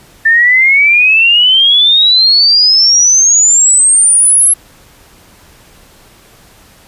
sine exponential sweep, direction up, 1781 to 11150 Hz, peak -4 dBFS, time 0.25-4.54 s, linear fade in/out 10 ms, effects pink hiss -42 dBFS RMS until 6.87 s + resampled to 32000 Hz

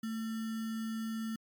sine tone with sample-and-hold, 222.7 Hz, A3, 21 cents sharp, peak -34 dBFS, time 0.03-1.36 s, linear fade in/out 5 ms, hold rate 1575 Hz, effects MP3 96 kbps

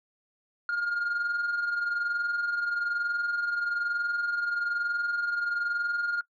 sine tone pair together, 1396.9 / 1418 Hz, F6 / F6, 0 / +26 cents, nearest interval unison, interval 26 cents, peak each -33 / -25 dBFS, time 0.69-6.21 s, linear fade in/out 2 ms, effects noise-tail reverb RT60 0.1 s tail -21 dB re dry + tanh soft clip ceiling -24 dBFS

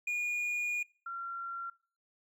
triangle / sine tone pair in turn, 2439 / 1371.7 Hz, D#7 / F6, -35 / -32 cents, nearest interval minor seventh, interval 997 cents, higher first, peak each -29 / -37 dBFS, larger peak first, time 0.07-0.83 / 1.06-1.7 s, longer first, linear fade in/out 5 ms, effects noise-tail reverb RT60 0.4 s tail -22 dB re dry

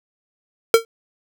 square tone with exponential decay, 455.6 Hz, A#4, 40 cents flat, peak -5 dBFS, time 0.74-0.85 s, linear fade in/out 1 ms, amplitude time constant 22 ms, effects none

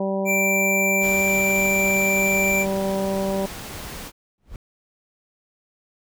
harmonic tone, 194.1 Hz, G3, 17 cents flat, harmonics 1 / 2 / 3 / 4 / 5, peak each -25 / -28 / -25 / -34 / -35 dBFS, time 0-3.46 s, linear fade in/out 5 ms
square tone, 2349 Hz, D7, in tune, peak -20 dBFS, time 0.25-2.66 s, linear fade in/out 50 ms
pink noise, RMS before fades -35 dBFS, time 1-4.12 s, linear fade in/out 50 ms
brown noise with exponential growth, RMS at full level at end -32 dBFS, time 4.38-4.56 s, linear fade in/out 1 ms, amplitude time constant 37 ms
effects none

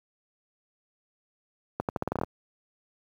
accelerating click train, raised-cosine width 1 ms, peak -13 dBFS, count 10, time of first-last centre 1.8-2.235 s, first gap 88 ms, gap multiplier 0.84, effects high-pass 80 Hz 12 dB/octave + 9-bit

